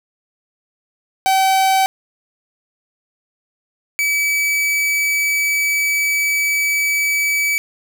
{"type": "tone pair in turn", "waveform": "45% pulse", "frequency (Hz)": [767, 2292], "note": ["G5", "D7"], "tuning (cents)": [-38, -43], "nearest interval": "octave + perfect fifth", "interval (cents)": 1895, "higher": "second", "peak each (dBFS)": [-12, -15], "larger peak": "first", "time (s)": [[1.26, 1.86], [3.99, 7.58]], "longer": "second", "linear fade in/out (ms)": 0, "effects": []}